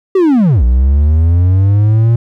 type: linear two-way sweep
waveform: triangle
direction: down then up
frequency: 394.8 to 58.27 to 117.9 Hz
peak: -4 dBFS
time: 0.15-2.16 s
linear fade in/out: 5 ms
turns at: 0.63 s
effects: none